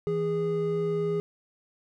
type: tone pair together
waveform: triangle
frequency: 163.6 / 412 Hz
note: E3 / G#4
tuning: -13 / -14 cents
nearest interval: octave + major third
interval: 1599 cents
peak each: -29 / -24 dBFS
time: 0.07-1.2 s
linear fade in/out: 0 ms
effects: none